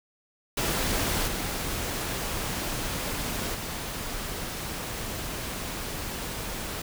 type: noise with level steps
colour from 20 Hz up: pink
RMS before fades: -27 / -31 / -34 dBFS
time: 0.57-6.82 s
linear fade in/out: 5 ms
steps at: 1.27 / 3.54 s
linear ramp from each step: 10 ms
effects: none